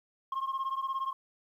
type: beating tone pair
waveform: sine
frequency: 1066 / 1083 Hz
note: C6 / C#6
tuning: +32 / -41 cents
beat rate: 17 Hz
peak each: -31 / -33 dBFS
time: 0.32-1.13 s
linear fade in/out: 5 ms
effects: tanh soft clip ceiling -28 dBFS + 11-bit